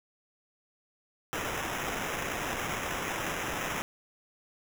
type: noise with sample-and-hold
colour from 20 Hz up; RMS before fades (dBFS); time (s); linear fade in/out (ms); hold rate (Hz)
white; -34; 1.33-3.82; 0; 4410
effects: none